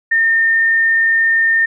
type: tone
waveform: sine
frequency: 1817 Hz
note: A#6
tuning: 45 cents flat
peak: -10 dBFS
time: 0.11-1.66 s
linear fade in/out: 10 ms
effects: none